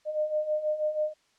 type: beating tone pair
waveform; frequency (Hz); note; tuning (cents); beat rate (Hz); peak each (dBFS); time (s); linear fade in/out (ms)
sine; 606 / 612.2; D#5 / D#5; -46 / -28; 6.2; -32 / -27; 0.05-1.14; 50
effects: white hiss -67 dBFS RMS until 1.38 s + low-pass 6000 Hz 12 dB/octave